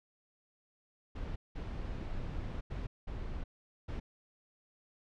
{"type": "noise bursts at uneven times", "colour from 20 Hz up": "brown", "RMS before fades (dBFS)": -39, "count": 5, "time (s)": [[1.15, 1.36], [1.55, 2.61], [2.7, 2.87], [3.07, 3.44], [3.88, 4]], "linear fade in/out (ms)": 10, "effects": ["low-pass 4000 Hz 12 dB/octave"]}